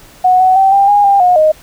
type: tone with pitch steps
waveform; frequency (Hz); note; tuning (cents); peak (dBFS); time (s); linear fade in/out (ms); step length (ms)
sine; 736 / 747 / 773 / 793 / 819 / 797 / 721 / 621; F#5 / F#5 / G5 / G5 / G#5 / G5 / F#5 / D#5; -9 / +16 / -24 / +20 / -24 / +28 / -45 / -3; -5; 0.24-1.52; 10; 160
effects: pink hiss -40 dBFS RMS until 1.62 s